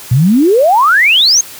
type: exponential sweep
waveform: sine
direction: up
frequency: 114.7 to 6645 Hz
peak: -5 dBFS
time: 0.11-1.41 s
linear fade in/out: 5 ms
effects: white hiss -31 dBFS RMS until 1.59 s + high-pass 60 Hz 12 dB/octave